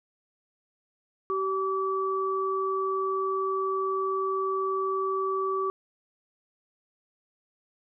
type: tone pair together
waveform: sine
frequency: 384.4 / 1152 Hz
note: G4 / D6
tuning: -34 / -34 cents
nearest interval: octave + perfect fifth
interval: 1900 cents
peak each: -28 dBFS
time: 1.3-5.7 s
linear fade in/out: 0 ms
effects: none